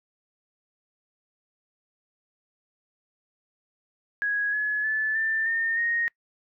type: tone with pitch steps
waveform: sine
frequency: 1661.2 / 1700 / 1739.8 / 1780.4 / 1822 / 1864.6 Hz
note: G#6 / G#6 / A6 / A6 / A#6 / A#6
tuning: 0 / +40 / -20 / +20 / -40 / 0 cents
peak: -23 dBFS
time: 4.22-6.08 s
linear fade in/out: 0 ms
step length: 310 ms
effects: noise-tail reverb RT60 0.1 s tail -24 dB re dry